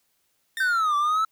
30% pulse tone with exponential decay, 1813 Hz, A#6, 49 cents flat, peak -25 dBFS, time 0.57-0.98 s, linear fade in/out 1 ms, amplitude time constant 89 ms
triangle exponential two-way sweep, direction down then up, 1568 to 1156 to 1325 Hz, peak -18 dBFS, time 0.6-1.25 s, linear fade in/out 5 ms, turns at 0.96 s
effects white hiss -70 dBFS RMS until 1.31 s

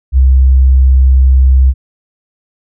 sine tone, 65.41 Hz, C2, in tune, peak -3 dBFS, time 0.12-1.74 s, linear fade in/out 50 ms, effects none

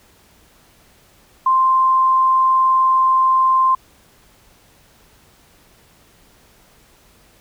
sine tone, 1046.5 Hz, C6, in tune, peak -11 dBFS, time 1.46-3.75 s, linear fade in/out 5 ms, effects pink hiss -52 dBFS RMS until 7.4 s

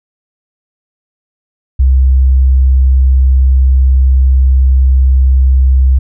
sine tone, 65.41 Hz, C2, in tune, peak -4 dBFS, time 1.79-5.99 s, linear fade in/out 10 ms, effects none

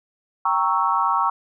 sine chord, G diminished seventh, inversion none, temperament equal, 784 / 932.3 / 1108.7 / 1318.5 Hz, G5 / Bb5 / Db6 / Fb6, 0 / 0 / 0 / 0 cents, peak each -26 / -22 / -21 / -24 dBFS, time 0.45-1.3 s, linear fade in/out 5 ms, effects none

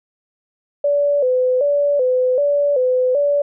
sine tone with vibrato, 540 Hz, C#5, 45 cents flat, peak -13 dBFS, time 0.84-3.42 s, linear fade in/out 5 ms, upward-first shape square, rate 1.3 Hz, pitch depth 110 cents each way, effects none

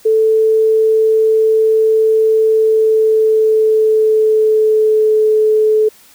sine tone with pitch glide, 440 to 431.9 Hz, A4 to A4, 0 to -32 cents, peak -8 dBFS, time 0.05-5.89 s, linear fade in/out 10 ms, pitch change -32 cents, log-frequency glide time 2.48-5.23 s, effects white hiss -45 dBFS RMS until 6.14 s

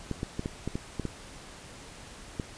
clicks, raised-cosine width 3 ms, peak -18 dBFS, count 9, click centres 0.113 / 0.231 / 0.394 / 0.459 / 0.676 / 0.755 / 0.997 / 1.053 / 2.398 s, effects pink hiss -47 dBFS RMS until 2.57 s + resampled to 22050 Hz

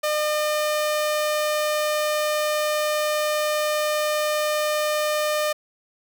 sawtooth tone, 605 Hz, D#5, 49 cents flat, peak -17 dBFS, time 0.03-5.53 s, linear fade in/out 10 ms, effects none

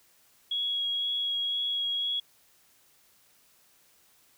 sine tone with vibrato, 3322 Hz, G#7, in tune, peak -27 dBFS, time 0.51-2.2 s, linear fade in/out 5 ms, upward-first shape sine, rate 2 Hz, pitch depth 11 cents each way, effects white hiss -63 dBFS RMS until 4.37 s

